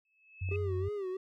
sine tone with exponential growth, 2598 Hz, E7, 26 cents flat, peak -37 dBFS, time 0.05-0.56 s, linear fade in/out 2 ms, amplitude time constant 110 ms
sine tone, 92.5 Hz, F#2, in tune, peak -32 dBFS, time 0.41-0.89 s, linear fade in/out 10 ms
clicks, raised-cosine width 2 ms, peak -36 dBFS, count 2, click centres 0.489 / 0.52 s
triangle tone with vibrato, 392 Hz, G4, in tune, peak -32 dBFS, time 0.51-1.17 s, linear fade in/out 5 ms, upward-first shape sine, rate 3 Hz, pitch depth 110 cents each way
effects none

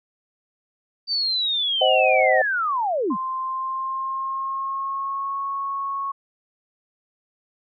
sine linear sweep, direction down, 4650 to 155.5 Hz, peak -20 dBFS, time 1.07-3.17 s, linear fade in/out 50 ms
sine chord, C diminished, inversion none, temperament just, 523.3 / 627.9 / 753.5 Hz, C5 / Eb5 / Gb5, 0 / +16 / +31 cents, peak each -20 dBFS, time 1.81-2.42 s, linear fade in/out 5 ms
sine tone with pitch glide, 1045 to 1102 Hz, C6 to C#6, -2 to -11 cents, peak -24 dBFS, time 3.1-6.12 s, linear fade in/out 10 ms, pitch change +91 cents, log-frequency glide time 3.4-5.37 s
effects none

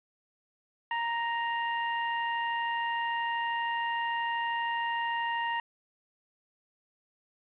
25% pulse tone, 933 Hz, A#5, 1 cent sharp, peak -25 dBFS, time 0.91-5.6 s, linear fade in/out 2 ms, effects resampled to 8000 Hz + 9-bit

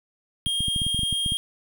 square tone, 3230 Hz, G#7, 49 cents flat, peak -24 dBFS, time 0.46-1.37 s, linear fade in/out 0 ms
clicks, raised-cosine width 5 ms, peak -18 dBFS, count 12, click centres 0.467 / 0.606 / 0.683 / 0.762 / 0.818 / 0.866 / 0.946 / 0.992 / 1.033 / 1.127 / 1.262 / 1.321 s
effects none

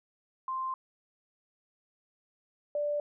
sine tone pair in turn, 1046.5 / 587.3 Hz, C6 / D5, 0 / 0 cents, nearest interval minor seventh, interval 1000 cents, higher first, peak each -31 / -28 dBFS, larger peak second, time 0.48-0.74 / 2.75-3 s, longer first, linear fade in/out 2 ms, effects none

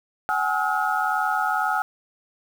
sine tone cluster, 755 / 837 / 1283 / 1431 Hz, F#5 / G#5 / E6 / F6, +35 / +13 / -47 / +42 cents, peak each -26 dBFS, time 0.29-1.82 s, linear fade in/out 0 ms, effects 7-bit

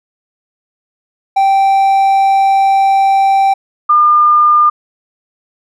triangle / sine tone pair in turn, 781 / 1205.9 Hz, G5 / D6, -7 / +45 cents, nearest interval minor sixth, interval 752 cents, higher second, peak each -5 dBFS, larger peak neither, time 1.36-3.54 / 3.89-4.7 s, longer first, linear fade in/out 10 ms, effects none

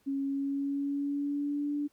sine tone with pitch glide, 275.1 to 291.1 Hz, C#4 to D4, -13 to -15 cents, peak -29 dBFS, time 0.06-1.88 s, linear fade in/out 20 ms, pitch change +98 cents, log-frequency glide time 0.23-1.75 s, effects pink hiss -70 dBFS RMS until 1.92 s + high-pass 60 Hz 12 dB/octave

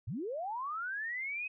sine linear sweep, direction up, 82.41 to 2556 Hz, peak -35 dBFS, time 0.07-1.48 s, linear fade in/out 10 ms, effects none

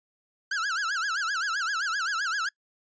45% pulse tone with vibrato, 1480 Hz, F#6, in tune, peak -26 dBFS, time 0.51-2.49 s, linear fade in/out 5 ms, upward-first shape sine, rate 7.7 Hz, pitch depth 220 cents each way, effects noise-tail reverb RT60 0.1 s tail -25 dB re dry + resampled to 16000 Hz

